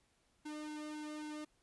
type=tone with flanger; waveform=sawtooth; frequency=303 Hz; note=D#4; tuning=46 cents flat; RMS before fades=-45 dBFS; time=0.45-1.45 s; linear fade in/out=10 ms; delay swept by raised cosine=1.6 to 2.12 ms; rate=3.7 Hz; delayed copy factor=-0.85; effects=pink hiss -75 dBFS RMS until 1.62 s + resampled to 24000 Hz